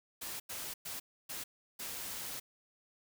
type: noise bursts at uneven times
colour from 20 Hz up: white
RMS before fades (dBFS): -42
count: 5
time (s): 0.21-0.4 / 0.49-0.74 / 0.85-1 / 1.29-1.44 / 1.79-2.4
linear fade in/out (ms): 10
effects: none